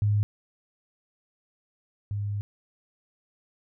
sine tone pair in turn, 103.83 / 102.28 Hz, G#2 / G#2, 0 / -26 cents, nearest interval unison, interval 26 cents, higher first, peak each -20 / -27 dBFS, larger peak first, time 0.02-0.23 / 2.11-2.41 s, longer second, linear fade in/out 0 ms, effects none

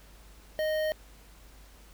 square tone with notch filter, 620 Hz, D#5, 6 cents flat, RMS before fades -29 dBFS, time 0.59-0.92 s, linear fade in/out 0 ms, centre 7600 Hz, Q 0.55, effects added 50 Hz sine -52 dBFS peak until 1.93 s + pink hiss -57 dBFS RMS until 1.93 s

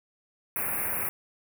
white band-stop noise, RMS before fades -30 dBFS, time 0.56-1.09 s, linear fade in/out 0 ms, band 2600 to 9700 Hz, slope 96 dB/octave, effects none

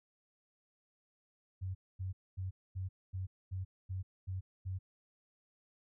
sine tone bursts, 93.8 Hz, F#2, 24 cents sharp, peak -36 dBFS, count 9, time 1.61-4.79 s, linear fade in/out 20 ms, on 140 ms, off 240 ms, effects none

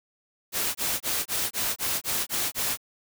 white noise bursts, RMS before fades -27 dBFS, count 9, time 0.52-2.774 s, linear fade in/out 50 ms, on 230 ms, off 23 ms, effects none

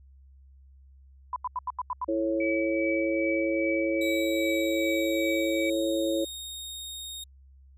sine tone bursts, 1000 Hz, B5, 21 cents sharp, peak -27 dBFS, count 7, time 1.33-2.045 s, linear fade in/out 2 ms, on 31 ms, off 83 ms
harmonic tone, 110 Hz, A2, in tune, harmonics 3 / 4 / 5, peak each -27 / -36 / -28 dBFS, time 2.08-6.25 s, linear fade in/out 10 ms
sine tone with tremolo, 2290 Hz, D7, 44 cents flat, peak -29 dBFS, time 2.4-5.7 s, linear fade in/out 5 ms, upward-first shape triangle, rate 2.5 Hz, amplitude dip 55%
sawtooth tone with pitch glide, 3848 to 3717 Hz, B7 to A#7, -46 to -6 cents, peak -34 dBFS, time 4.01-7.24 s, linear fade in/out 5 ms, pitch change -60 cents, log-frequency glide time 4.25-6.02 s
effects added 67 Hz sine -51 dBFS peak until 7.77 s

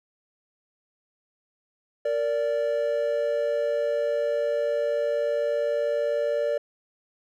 triangle tone pair together, 462.1 / 582.2 Hz, A#4 / D5, -15 / -15 cents, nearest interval major third, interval 400 cents, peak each -26 / -22 dBFS, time 2.05-6.58 s, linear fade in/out 5 ms, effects none

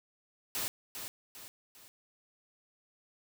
white noise with echo, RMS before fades -35 dBFS, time 0.55-0.68 s, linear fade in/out 0 ms, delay 400 ms, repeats 3, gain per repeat -7 dB, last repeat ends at 1.88 s, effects none

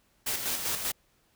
white noise with tremolo, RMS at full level -30 dBFS, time 0.26-0.92 s, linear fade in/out 10 ms, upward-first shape square, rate 5.1 Hz, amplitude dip 45%, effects pink hiss -68 dBFS RMS until 1.35 s

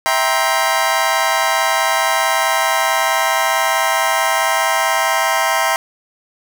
25% pulse chord, C dominant seventh, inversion first, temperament just, 654.1 / 784.9 / 941.9 / 1046.5 Hz, E5 / G5 / Bb5 / C6, -14 / +2 / +18 / 0 cents, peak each -16 dBFS, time 0.06-5.76 s, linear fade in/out 0 ms, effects none

